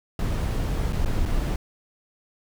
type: noise with dropouts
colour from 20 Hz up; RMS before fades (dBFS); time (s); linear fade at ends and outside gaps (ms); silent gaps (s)
brown; -24; 0.19-1.56; 2; 0.925-0.93 / 1.049-1.058 / 1.254-1.258
effects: none